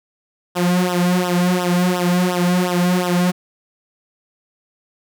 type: tone with flanger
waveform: sawtooth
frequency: 178.8 Hz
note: F3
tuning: 41 cents sharp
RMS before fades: -17 dBFS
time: 0.55-3.32 s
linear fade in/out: 20 ms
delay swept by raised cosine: 0.44 to 3.34 ms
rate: 2.8 Hz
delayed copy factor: -1
effects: none